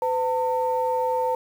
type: tone pair together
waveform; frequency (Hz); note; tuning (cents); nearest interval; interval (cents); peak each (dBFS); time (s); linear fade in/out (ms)
sine; 506.2 / 902; B4 / A5; +43 / +43; minor seventh; 1000; -23; 0.02-1.35; 2
effects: tanh soft clip ceiling -13 dBFS + 8-bit